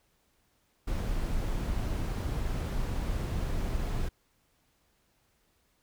brown noise, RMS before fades -31 dBFS, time 0.87-4.09 s, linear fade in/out 10 ms, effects pink hiss -71 dBFS RMS until 5.82 s

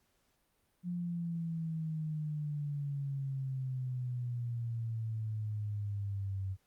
sine exponential sweep, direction down, 177.8 to 94.8 Hz, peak -34 dBFS, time 0.83-6.57 s, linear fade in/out 50 ms, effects pink hiss -75 dBFS RMS until 6.66 s + Opus 48 kbps

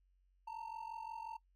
triangle ring-modulated tone, 907 Hz, A#5, 48 cents flat, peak -39 dBFS, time 0.47-1.37 s, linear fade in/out 5 ms, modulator 22.8 Hz, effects noise-tail reverb RT60 0.1 s tail -19 dB re dry + added 46 Hz sine -70 dBFS peak until 1.55 s

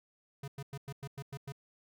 square tone bursts, 138.59 Hz, C#3, in tune, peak -40 dBFS, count 8, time 0.43-1.522 s, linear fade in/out 5 ms, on 49 ms, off 100 ms, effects none

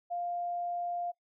sine tone, 700 Hz, F5, 4 cents sharp, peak -32 dBFS, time 0.1-1.12 s, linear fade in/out 20 ms, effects noise-tail reverb RT60 0.1 s tail -20 dB re dry

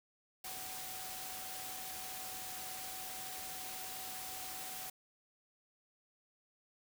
sine tone in noise, 752 Hz, F#5, 28 cents sharp, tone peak -51 dBFS, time 0.44-4.9 s, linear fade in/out 5 ms, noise white, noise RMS -45 dBFS, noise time 0.44-4.9 s, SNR -9 dB, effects none

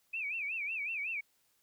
sine tone with vibrato, 2467 Hz, D#7, 15 cents flat, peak -34 dBFS, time 0.13-1.21 s, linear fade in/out 10 ms, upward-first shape sine, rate 5.4 Hz, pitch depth 170 cents each way, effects white hiss -73 dBFS RMS until 1.62 s

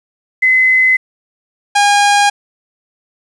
sine / sawtooth tone pair in turn, 2037 / 814.5 Hz, C7 / G#5, -47 / -34 cents, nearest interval octave + major third, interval 1587 cents, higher first, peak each -7 / -4 dBFS, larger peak second, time 0.42-0.97 / 1.75-2.3 s, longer neither, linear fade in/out 10 ms, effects resampled to 22050 Hz + 7-bit

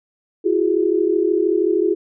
sine tone cluster, 336.5 / 369.7 / 415.3 Hz, E4 / F#4 / G#4, +36 / -1 / 0 cents, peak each -19 dBFS, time 0.44-1.95 s, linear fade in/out 20 ms, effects none

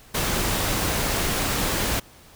pink noise, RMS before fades -24 dBFS, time 0.14-2 s, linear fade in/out 10 ms, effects pink hiss -50 dBFS RMS until 2.35 s

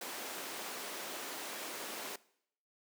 pink high-pass noise, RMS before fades -43 dBFS, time 0.01-2.16 s, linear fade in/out 5 ms, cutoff 320 Hz, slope 12 dB/octave, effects noise-tail reverb RT60 0.7 s tail -21 dB re dry + high-pass 200 Hz 12 dB/octave

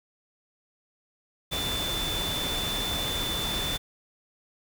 sine tone in noise, 3520 Hz, A7, in tune, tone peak -30 dBFS, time 1.51-3.78 s, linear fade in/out 20 ms, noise pink, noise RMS -32 dBFS, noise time 1.51-3.78 s, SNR -1 dB, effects none

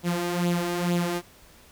sawtooth tone with flanger, 174.61 Hz, F3, in tune, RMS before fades -26 dBFS, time 0.03-1.22 s, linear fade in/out 50 ms, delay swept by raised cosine 0.27 to 3.27 ms, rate 2.2 Hz, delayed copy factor +0.6, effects pink hiss -53 dBFS RMS until 1.71 s

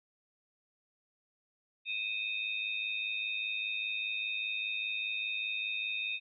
sine tone cluster, 2501 / 2606 / 3681 Hz, D#7 / E7 / A#7, +8 / -20 / -23 cents, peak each -36 / -38 / -39 dBFS, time 1.85-6.2 s, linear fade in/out 50 ms, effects none

